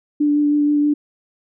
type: tone with vibrato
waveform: sine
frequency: 293.7 Hz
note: D4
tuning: in tune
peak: -13 dBFS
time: 0.2-0.94 s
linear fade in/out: 10 ms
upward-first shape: sine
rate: 6.3 Hz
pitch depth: 12 cents each way
effects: none